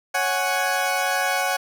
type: chord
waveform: 20% pulse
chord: C# suspended fourth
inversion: none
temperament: equal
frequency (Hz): 554.4 / 740 / 830.6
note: C#5 / F#5 / G#5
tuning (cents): 0 / 0 / 0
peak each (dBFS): -22 / -18 / -22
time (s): 0.14-1.57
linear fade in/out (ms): 10
effects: none

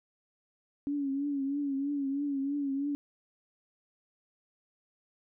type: tone with vibrato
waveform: sine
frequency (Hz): 280.1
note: C#4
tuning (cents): +18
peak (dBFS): -29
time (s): 0.87-2.95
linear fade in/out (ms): 0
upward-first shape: triangle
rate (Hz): 3.1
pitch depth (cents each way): 71
effects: none

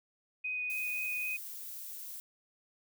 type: tone with vibrato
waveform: sine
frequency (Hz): 2495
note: D#7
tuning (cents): +4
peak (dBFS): -33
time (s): 0.44-1.37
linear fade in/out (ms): 10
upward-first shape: sine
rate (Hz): 3.8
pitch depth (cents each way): 9
type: noise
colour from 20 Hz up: violet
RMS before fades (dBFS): -44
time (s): 0.7-2.2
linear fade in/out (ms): 0
effects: none

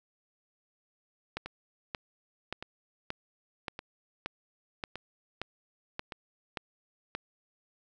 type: two click trains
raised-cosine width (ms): 0.3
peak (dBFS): -18 / -23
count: 11 / 5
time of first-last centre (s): 1.37-7.15 / 1.46-6.122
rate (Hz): 1.73 / 0.858
effects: none

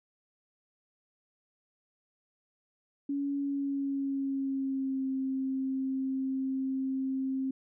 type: tone with pitch glide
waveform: sine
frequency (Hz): 281.2 to 265.4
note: C#4 to C4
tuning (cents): +25 to +25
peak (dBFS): -29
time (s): 3.09-7.51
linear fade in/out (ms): 5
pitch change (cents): -100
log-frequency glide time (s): 3.39-5.07
effects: none

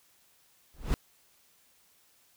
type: noise with exponential growth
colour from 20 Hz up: brown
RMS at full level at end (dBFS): -20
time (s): 0.74-0.94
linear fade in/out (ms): 0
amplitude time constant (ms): 43
effects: white hiss -65 dBFS RMS until 2.36 s

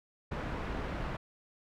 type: low-pass noise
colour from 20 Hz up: pink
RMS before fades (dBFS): -37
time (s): 0.31-1.17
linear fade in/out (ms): 10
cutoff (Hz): 1800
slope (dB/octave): 12
effects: none

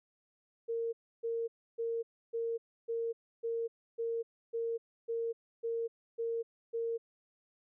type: tone bursts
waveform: sine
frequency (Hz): 460.7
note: A#4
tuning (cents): -20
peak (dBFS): -32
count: 12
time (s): 0.68-6.98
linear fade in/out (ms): 20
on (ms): 250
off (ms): 300
effects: none

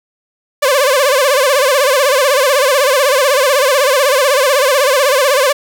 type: tone with vibrato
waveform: sawtooth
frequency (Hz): 546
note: C#5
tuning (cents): -26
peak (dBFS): -5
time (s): 0.62-5.53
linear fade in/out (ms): 10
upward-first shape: sine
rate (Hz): 16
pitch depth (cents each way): 140
effects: none

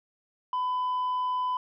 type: tone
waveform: sine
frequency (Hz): 1003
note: B5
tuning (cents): +26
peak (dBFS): -23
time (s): 0.53-1.57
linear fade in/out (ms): 2
effects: tanh soft clip ceiling -25 dBFS

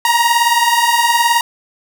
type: beating tone pair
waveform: sawtooth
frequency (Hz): 932.3 / 951.3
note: A#5 / A#5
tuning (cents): 0 / +35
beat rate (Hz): 19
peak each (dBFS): -10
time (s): 0.05-1.41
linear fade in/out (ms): 2
effects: none

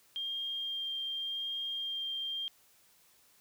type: tone with vibrato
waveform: sine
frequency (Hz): 3200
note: G7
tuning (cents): +35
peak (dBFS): -34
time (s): 0.16-2.48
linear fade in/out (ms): 0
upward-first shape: sine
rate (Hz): 0.87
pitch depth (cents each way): 9
effects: white hiss -65 dBFS RMS until 3.4 s

